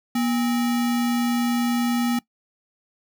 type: tone with sample-and-hold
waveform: sine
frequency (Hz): 240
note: B3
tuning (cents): -49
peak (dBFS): -19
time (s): 0.15-2.19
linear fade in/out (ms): 5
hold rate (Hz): 1050
effects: noise-tail reverb RT60 0.1 s tail -20 dB re dry